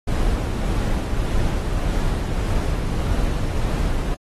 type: noise with tremolo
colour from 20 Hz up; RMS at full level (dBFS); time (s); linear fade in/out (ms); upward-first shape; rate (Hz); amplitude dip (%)
brown; -20; 0.07-4.15; 10; sine; 1.7; 25
effects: AAC 32 kbps